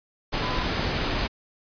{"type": "tone in noise", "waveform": "sine", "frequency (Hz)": 1007, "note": "B5", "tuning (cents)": 33, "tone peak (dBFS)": -32, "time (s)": [0.42, 0.64], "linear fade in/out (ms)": 20, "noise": "pink", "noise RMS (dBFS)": -26, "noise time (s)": [0.32, 1.28], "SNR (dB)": -9, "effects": ["resampled to 11025 Hz"]}